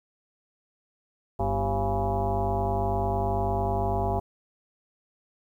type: tone with frequency modulation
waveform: sine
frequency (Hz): 392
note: G4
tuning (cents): 0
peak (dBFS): -23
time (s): 1.39-4.2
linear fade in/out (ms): 10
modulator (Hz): 147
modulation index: 3.4
effects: 10-bit